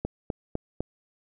click train, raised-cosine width 2 ms, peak -15 dBFS, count 4, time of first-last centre 0.05-0.806 s, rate 3.97 Hz, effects none

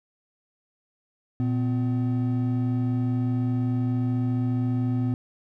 triangle tone pair together, 119.1 / 253.1 Hz, A#2 / B3, +38 / +43 cents, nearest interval octave + minor second, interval 1305 cents, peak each -22 / -24 dBFS, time 1.4-5.14 s, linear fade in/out 0 ms, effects none

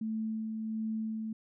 sine tone with tremolo, 220 Hz, A3, in tune, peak -31 dBFS, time 0.01-1.33 s, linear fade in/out 5 ms, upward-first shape sine, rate 1.4 Hz, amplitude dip 30%, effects none

